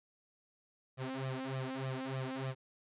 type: tone with flanger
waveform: sawtooth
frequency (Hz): 131.9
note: C3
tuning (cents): +14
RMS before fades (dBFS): -39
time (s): 0.97-2.55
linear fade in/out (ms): 50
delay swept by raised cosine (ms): 1.6 to 3.8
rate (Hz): 3.3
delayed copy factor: +1
effects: resampled to 8000 Hz